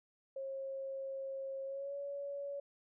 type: tone with pitch glide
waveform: sine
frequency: 540 to 564.2 Hz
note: C#5 to C#5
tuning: -45 to +30 cents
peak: -39 dBFS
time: 0.36-2.6 s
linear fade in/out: 5 ms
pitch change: +75 cents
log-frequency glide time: 1.65-1.95 s
effects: none